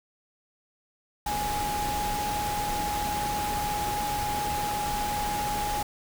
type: tone in noise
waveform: sine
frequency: 830.6 Hz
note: G#5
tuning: in tune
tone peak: -28 dBFS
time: 1.26-5.83 s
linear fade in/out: 5 ms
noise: pink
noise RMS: -33 dBFS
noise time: 1.26-5.83 s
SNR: +2 dB
effects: none